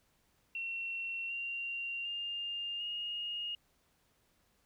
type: tone with pitch steps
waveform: sine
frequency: 2721 / 2765 / 2810 / 2856 Hz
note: F7 / F7 / F7 / F7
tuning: -46 / -18 / +10 / +38 cents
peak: -36 dBFS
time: 0.55-3.55 s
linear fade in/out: 2 ms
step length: 750 ms
effects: pink hiss -73 dBFS RMS until 4.65 s